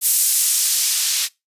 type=noise with band-pass filter sweep; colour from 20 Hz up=blue; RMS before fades=-18 dBFS; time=0.01-1.29 s; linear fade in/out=50 ms; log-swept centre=10000 to 3800 Hz; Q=0.84; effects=noise-tail reverb RT60 0.2 s tail -22 dB re dry + resampled to 32000 Hz